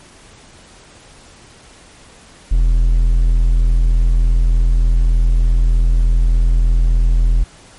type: tone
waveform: triangle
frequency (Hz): 41.66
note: E1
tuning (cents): +19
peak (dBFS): -7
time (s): 2.51-7.44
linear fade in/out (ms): 10
effects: pink hiss -43 dBFS RMS until 7.78 s + MP3 48 kbps